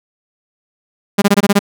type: tone bursts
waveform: sawtooth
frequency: 201.7 Hz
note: G3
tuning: 50 cents sharp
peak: -3 dBFS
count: 7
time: 1.18-1.592 s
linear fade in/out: 10 ms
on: 40 ms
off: 22 ms
effects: none